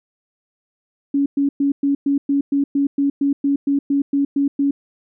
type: tone bursts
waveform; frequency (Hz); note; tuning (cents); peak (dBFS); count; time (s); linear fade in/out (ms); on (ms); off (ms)
sine; 280.6; C#4; +21; -14; 16; 1.14-4.71; 5; 120; 110
effects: none